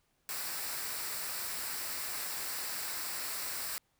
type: noise with comb filter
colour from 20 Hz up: white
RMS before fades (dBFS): -38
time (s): 0.29-3.78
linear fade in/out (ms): 0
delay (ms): 0.31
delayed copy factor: -0.5
effects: pink hiss -75 dBFS RMS until 3.99 s